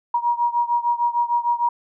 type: beating tone pair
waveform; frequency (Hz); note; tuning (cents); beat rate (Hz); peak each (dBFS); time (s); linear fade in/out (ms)
sine; 950 / 956.6; A#5 / A#5; +33 / +44; 6.6; -20 / -22; 0.14-1.69; 5
effects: none